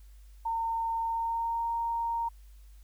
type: tone with pitch glide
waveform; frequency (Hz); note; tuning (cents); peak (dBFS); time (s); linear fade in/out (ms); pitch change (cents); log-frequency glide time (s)
sine; 912 to 927.4; A#5 to A#5; -38 to -9; -28; 0.45-2.29; 10; +29; 1.03-1.68
effects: added 50 Hz sine -49 dBFS peak until 2.83 s + white hiss -67 dBFS RMS until 2.83 s